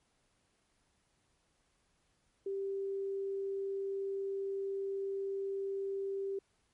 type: tone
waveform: sine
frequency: 392 Hz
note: G4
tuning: in tune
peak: -34 dBFS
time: 2.46-6.39 s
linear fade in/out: 5 ms
effects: pink hiss -75 dBFS RMS until 6.73 s + MP3 48 kbps